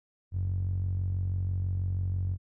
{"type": "tone with band-pass filter", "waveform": "sawtooth", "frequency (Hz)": 46.14, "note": "F#1", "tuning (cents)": -4, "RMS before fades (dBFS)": -30, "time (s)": [0.31, 2.38], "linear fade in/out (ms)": 50, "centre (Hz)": 92, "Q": 5.1, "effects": []}